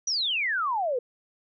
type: exponential sweep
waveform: sine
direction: down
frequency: 6010 to 468.6 Hz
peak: -24 dBFS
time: 0.07-0.99 s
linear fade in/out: 5 ms
effects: none